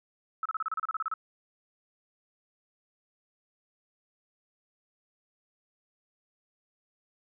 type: tone bursts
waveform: sine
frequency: 1301 Hz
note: E6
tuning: 23 cents flat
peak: -28 dBFS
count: 13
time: 0.43-1.139 s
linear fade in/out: 2 ms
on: 25 ms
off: 32 ms
effects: none